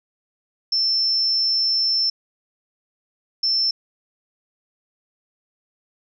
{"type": "tone bursts at uneven times", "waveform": "sine", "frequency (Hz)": 5340, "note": "E8", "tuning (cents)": 22, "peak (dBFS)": -17, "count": 2, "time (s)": [[0.72, 2.1], [3.43, 3.71]], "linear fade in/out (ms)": 5, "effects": []}